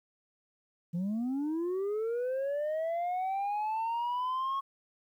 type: linear sweep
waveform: sine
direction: up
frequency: 164.81 to 1100 Hz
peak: -27 dBFS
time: 0.93-4.61 s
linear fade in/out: 20 ms
effects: tanh soft clip ceiling -29 dBFS + 11-bit